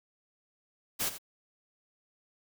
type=noise with echo; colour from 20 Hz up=white; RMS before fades=-31 dBFS; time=0.99-1.1 s; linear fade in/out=20 ms; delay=85 ms; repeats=1; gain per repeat=-12 dB; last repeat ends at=1.185 s; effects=none